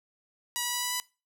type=tone with pitch steps; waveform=5% pulse; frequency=968 / 973.6 / 979.2 / 984.9 / 990.6 Hz; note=B5 / B5 / B5 / B5 / B5; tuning=-35 / -25 / -15 / -5 / +5 cents; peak=-17 dBFS; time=0.56-1 s; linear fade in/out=0 ms; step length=88 ms; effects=noise-tail reverb RT60 0.3 s tail -21 dB re dry